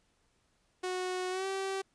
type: tone with pitch glide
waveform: sawtooth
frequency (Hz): 367.1 to 386.5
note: F#4 to G4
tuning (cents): -14 to -24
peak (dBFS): -29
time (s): 0.83-1.82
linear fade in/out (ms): 10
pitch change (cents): +90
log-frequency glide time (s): 1.3-1.46
effects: pink hiss -73 dBFS RMS until 1.94 s + resampled to 22050 Hz